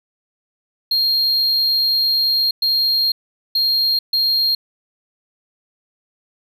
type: tone bursts at uneven times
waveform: triangle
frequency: 4223 Hz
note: C8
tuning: 15 cents sharp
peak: -13 dBFS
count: 4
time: 0.91-2.51 / 2.62-3.12 / 3.55-3.99 / 4.13-4.55 s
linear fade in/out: 5 ms
effects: none